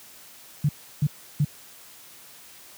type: tone bursts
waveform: sine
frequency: 146.83 Hz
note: D3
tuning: in tune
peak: -17 dBFS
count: 3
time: 0.64-1.447 s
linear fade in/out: 5 ms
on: 49 ms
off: 330 ms
effects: white hiss -48 dBFS RMS until 2.77 s + high-pass 80 Hz 12 dB/octave